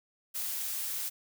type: noise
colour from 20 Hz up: blue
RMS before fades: -35 dBFS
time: 0.34-1.1 s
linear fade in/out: 20 ms
effects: none